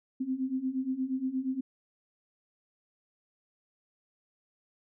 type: beating tone pair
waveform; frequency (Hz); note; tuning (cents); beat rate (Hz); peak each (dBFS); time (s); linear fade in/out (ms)
sine; 256 / 264.5; C4 / C4; -38 / +19; 8.5; -34 / -31; 0.2-1.61; 10
effects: none